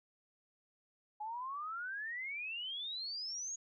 sine exponential sweep, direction up, 830.6 to 6760 Hz, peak -39 dBFS, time 1.2-3.56 s, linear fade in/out 10 ms, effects none

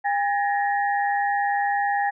sine tone cluster, 809 / 1711 / 1871 Hz, G#5 / A6 / A#6, -46 / -49 / +6 cents, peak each -21 / -30 / -29 dBFS, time 0.04-2.11 s, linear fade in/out 20 ms, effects none

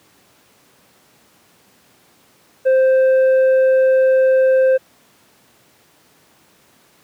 triangle tone with tanh clipping, 523.3 Hz, C5, in tune, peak -11 dBFS, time 2.65-4.78 s, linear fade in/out 20 ms, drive 9 dB, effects pink hiss -53 dBFS RMS until 7.03 s + high-pass 150 Hz 12 dB/octave

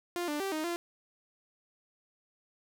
sawtooth tone with pitch steps, 349.7 / 295.9 / 389.5 / 311 / 344.1 Hz, F4 / D4 / G4 / D#4 / F4, +2 / +13 / -11 / -1 / -26 cents, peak -28 dBFS, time 0.16-0.76 s, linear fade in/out 0 ms, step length 120 ms, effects none

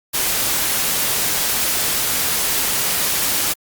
white noise, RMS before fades -19 dBFS, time 0.13-3.54 s, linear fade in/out 20 ms, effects Opus 48 kbps

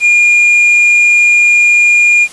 triangle tone, 2419 Hz, D#7, 49 cents flat, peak -3 dBFS, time 0-2.28 s, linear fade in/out 50 ms, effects white hiss -33 dBFS RMS until 2.32 s + resampled to 24000 Hz

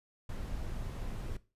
brown noise, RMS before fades -38 dBFS, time 0.29-1.37 s, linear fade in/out 5 ms, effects noise-tail reverb RT60 0.3 s tail -18 dB re dry + resampled to 32000 Hz

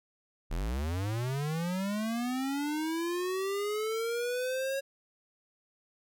square linear sweep, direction up, 35.49 to 550 Hz, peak -31 dBFS, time 0.5-4.81 s, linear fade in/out 20 ms, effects none

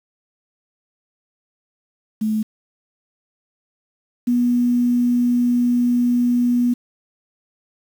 sine tone pair in turn, 216.6 / 243.1 Hz, A3 / B3, -27 / -27 cents, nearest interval major second, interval 200 cents, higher second, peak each -17 / -14 dBFS, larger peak second, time 2.21-2.43 / 4.27-6.74 s, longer second, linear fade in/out 10 ms, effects 7-bit

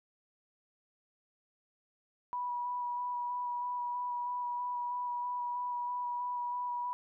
sine tone with vibrato, 977 Hz, B5, 19 cents flat, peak -33 dBFS, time 2.33-6.93 s, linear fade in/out 0 ms, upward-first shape square, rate 3.1 Hz, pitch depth 11 cents each way, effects none

